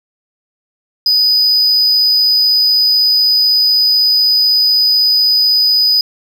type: tone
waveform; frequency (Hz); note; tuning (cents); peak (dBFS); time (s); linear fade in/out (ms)
triangle; 4978; D#8; 0; -7; 1.06-6.01; 2
effects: none